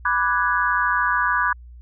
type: chord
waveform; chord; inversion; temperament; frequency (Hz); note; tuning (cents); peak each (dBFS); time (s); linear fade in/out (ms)
sine; G# half-diminished seventh; first; equal; 987.8 / 1174.7 / 1480 / 1661.2; B5 / D6 / F#6 / G#6; 0 / 0 / 0 / 0; -23; 0.05-1.53; 5
effects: added 60 Hz sine -39 dBFS peak until 1.81 s